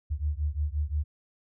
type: beating tone pair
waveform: sine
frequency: 72 / 77.7 Hz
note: D2 / D#2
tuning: -34 / -2 cents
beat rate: 5.7 Hz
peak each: -29 / -30 dBFS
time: 0.1-1.04 s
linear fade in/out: 20 ms
effects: none